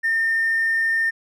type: tone with hard clipping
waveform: sine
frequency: 1813 Hz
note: A#6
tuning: 49 cents flat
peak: -18 dBFS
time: 0.03-1.11 s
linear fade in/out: 20 ms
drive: 1 dB
effects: none